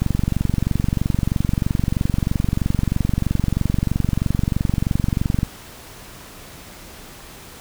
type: click train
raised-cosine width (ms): 5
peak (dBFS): -6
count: 126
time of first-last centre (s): 0.02-5.431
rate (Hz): 23.1
effects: pink hiss -40 dBFS RMS until 7.6 s